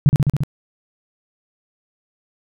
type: tone with echo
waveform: sine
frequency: 143.4 Hz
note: D3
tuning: 41 cents flat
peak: -6 dBFS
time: 0.06-0.09 s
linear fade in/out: 0 ms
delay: 69 ms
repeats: 5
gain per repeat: -2 dB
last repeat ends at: 0.435 s
effects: none